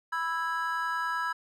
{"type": "chord", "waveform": "triangle", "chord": "E major", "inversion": "second", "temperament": "just", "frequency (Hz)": [988.9, 1318.5, 1648.1], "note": ["B5", "E6", "G#6"], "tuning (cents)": [2, 0, -14], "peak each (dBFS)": -31, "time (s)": [0.12, 1.33], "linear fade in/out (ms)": 10, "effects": []}